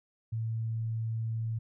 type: tone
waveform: sine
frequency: 112.7 Hz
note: A2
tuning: 42 cents sharp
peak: -30 dBFS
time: 0.32-1.59 s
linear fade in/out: 10 ms
effects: none